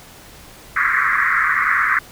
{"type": "band-pass noise", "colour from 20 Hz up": "white", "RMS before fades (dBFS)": -17, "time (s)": [0.76, 1.99], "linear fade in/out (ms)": 5, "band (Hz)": [1100, 2100], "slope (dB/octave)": 96, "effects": ["pink hiss -42 dBFS RMS until 2.11 s"]}